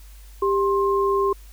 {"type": "tone pair together", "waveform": "sine", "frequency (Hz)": [395.8, 1060.6], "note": ["G4", "C6"], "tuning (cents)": [17, 23], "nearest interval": "octave + perfect fourth", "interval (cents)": 1706, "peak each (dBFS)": [-19, -22], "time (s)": [0.42, 1.33], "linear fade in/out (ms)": 5, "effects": ["added 50 Hz sine -41 dBFS peak until 1.52 s", "white hiss -53 dBFS RMS until 1.52 s"]}